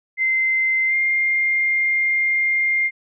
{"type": "tone with pitch glide", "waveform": "sine", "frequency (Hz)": [2075, 2112], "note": ["C7", "C7"], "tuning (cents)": [-15, 16], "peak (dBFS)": -16, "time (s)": [0.17, 2.91], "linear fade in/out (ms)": 50, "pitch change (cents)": 31, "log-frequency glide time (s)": [0.88, 0.94], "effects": []}